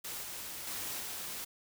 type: noise with level steps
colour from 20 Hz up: white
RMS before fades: -41 / -43 / -39 / -41 dBFS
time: 0.04-1.45 s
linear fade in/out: 10 ms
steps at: 0.23 / 0.67 / 1 s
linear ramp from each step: 2 ms
effects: none